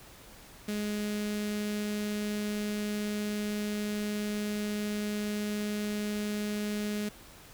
sawtooth tone with notch filter, 208.9 Hz, G#3, 10 cents sharp, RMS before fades -33 dBFS, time 0.68-7.09 s, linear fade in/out 5 ms, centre 940 Hz, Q 0.82, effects pink hiss -52 dBFS RMS until 7.53 s

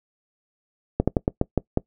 slowing click train, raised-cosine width 2 ms, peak -5 dBFS, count 7, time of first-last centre 1-1.774 s, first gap 76 ms, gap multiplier 1.21, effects noise-tail reverb RT60 0.1 s tail -22 dB re dry

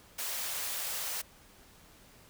white high-pass noise, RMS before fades -36 dBFS, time 0.18-1.22 s, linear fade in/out 10 ms, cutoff 480 Hz, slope 24 dB/octave, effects pink hiss -58 dBFS RMS until 2.29 s

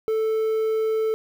triangle tone with quantisation, 440 Hz, A4, in tune, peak -18 dBFS, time 0.08-1.14 s, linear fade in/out 0 ms, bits 8, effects none

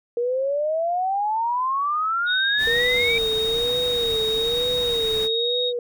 sine exponential sweep, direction up, 469.2 to 2339 Hz, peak -20 dBFS, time 0.17-3.18 s, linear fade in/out 2 ms
sine tone with pitch glide, 3729 to 3753 Hz, A#7 to A#7, 0 to +11 cents, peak -22 dBFS, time 2.26-5.73 s, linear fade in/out 50 ms, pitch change +11 cents, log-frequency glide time 3.31-4.09 s
pink noise, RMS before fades -35 dBFS, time 2.57-5.29 s, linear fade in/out 50 ms
sine tone with vibrato, 466.2 Hz, A#4, in tune, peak -23 dBFS, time 2.67-5.79 s, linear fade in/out 2 ms, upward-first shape sine, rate 1.1 Hz, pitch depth 100 cents each way
effects none

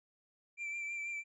triangle tone with vibrato, 2349 Hz, D7, in tune, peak -36 dBFS, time 0.57-1.24 s, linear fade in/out 50 ms, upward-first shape triangle, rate 6.2 Hz, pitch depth 32 cents each way, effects resampled to 24000 Hz

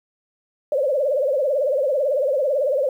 sine tone with vibrato, 554.4 Hz, C#5, in tune, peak -17 dBFS, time 0.72-2.89 s, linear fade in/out 2 ms, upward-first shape triangle, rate 18 Hz, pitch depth 190 cents each way, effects 9-bit

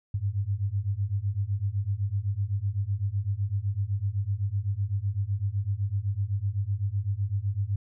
sine beating tone pair, 96 / 103.9 Hz, G2 / G#2, -36 / +1 cents, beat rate 7.9 Hz, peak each -29 / -28 dBFS, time 0.14-7.76 s, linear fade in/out 5 ms, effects none

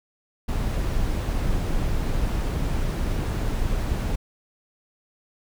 brown noise, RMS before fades -24 dBFS, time 0.48-4.16 s, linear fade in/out 10 ms, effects none

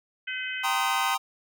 harmonic tone, 510 Hz, C5, 44 cents flat, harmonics 3 / 4 / 5 / 6, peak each -34 / -35 / -36 / -37 dBFS, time 0.27-1.15 s, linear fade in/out 10 ms
square chord, C minor seventh, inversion second, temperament equal, 784 / 932.3 / 1046.5 / 1244.5 Hz, G5 / Bb5 / C6 / Eb6, 0 / 0 / 0 / 0 cents, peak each -31 dBFS, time 0.63-1.18 s, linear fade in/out 20 ms
effects none

